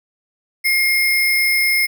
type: tone with sample-and-hold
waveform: sine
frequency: 2132 Hz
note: C7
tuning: 32 cents sharp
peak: -13 dBFS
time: 0.64-1.87 s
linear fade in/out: 20 ms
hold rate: 7350 Hz
effects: none